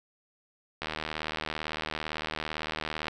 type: click train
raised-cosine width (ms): 0.3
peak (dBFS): -16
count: 177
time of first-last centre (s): 0.82-3.082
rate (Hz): 77.8
effects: none